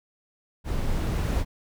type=noise with level ramp; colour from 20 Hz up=brown; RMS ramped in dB=-28 to -23 dBFS; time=0.64-1.45 s; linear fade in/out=50 ms; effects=none